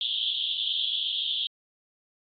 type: band-pass noise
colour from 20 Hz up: white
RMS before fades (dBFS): -29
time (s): 0.01-1.47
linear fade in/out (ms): 2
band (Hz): 3100 to 3600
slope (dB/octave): 96
effects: AAC 64 kbps